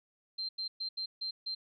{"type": "tone bursts at uneven times", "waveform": "sine", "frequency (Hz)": 4146, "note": "C8", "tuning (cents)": -17, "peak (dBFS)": -34, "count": 6, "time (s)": [[0.38, 0.49], [0.58, 0.68], [0.8, 0.89], [0.97, 1.06], [1.21, 1.31], [1.46, 1.55]], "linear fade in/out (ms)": 10, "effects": []}